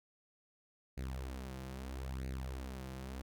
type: tone with flanger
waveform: sawtooth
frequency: 65.41 Hz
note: C2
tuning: in tune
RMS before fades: -43 dBFS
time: 0.97-3.22 s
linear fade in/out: 10 ms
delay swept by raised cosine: 0.45 to 5.85 ms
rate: 0.77 Hz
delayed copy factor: +0.7
effects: none